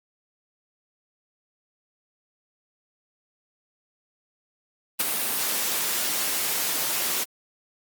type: noise with ADSR envelope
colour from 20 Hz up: white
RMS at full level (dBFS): -20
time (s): 4.99-7.25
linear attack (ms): 15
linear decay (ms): 18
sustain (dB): -6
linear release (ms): 26
effects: high-pass 200 Hz 12 dB/octave + Opus 32 kbps